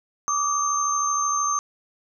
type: tone cluster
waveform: sine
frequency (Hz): 1150 / 1223 / 6300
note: D6 / D#6 / G8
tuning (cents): -37 / -30 / +8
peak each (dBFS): -23 / -29 / -25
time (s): 0.28-1.59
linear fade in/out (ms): 0
effects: none